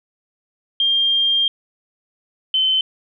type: tone pair in turn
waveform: sine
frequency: 3200 / 3067 Hz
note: G7 / G7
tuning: +35 / -38 cents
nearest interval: minor second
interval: 73 cents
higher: first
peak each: -14 dBFS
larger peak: neither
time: 0.8-1.48 / 2.54-2.81 s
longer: first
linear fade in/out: 2 ms
effects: none